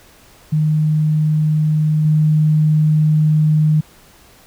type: tone with level steps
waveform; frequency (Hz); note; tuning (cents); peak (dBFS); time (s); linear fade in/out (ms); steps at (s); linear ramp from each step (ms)
sine; 153.9; D#3; -19; -12 / -10; 0.52-3.81; 10; 2.05; 2
effects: pink hiss -47 dBFS RMS until 4.46 s